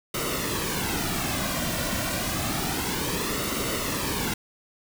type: noise with flanger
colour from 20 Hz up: pink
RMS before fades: -28 dBFS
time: 0.14-4.34 s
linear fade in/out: 5 ms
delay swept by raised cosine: 1.2 to 2.4 ms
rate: 0.29 Hz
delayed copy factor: -0.6
effects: none